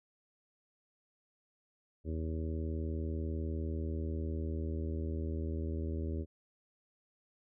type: harmonic tone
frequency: 80.1 Hz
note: E2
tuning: 49 cents flat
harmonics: 1 / 2 / 3 / 4 / 5 / 6 / 7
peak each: -35 / -46 / -43 / -44 / -45 / -53 / -52 dBFS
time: 2.04-6.26 s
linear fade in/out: 50 ms
effects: none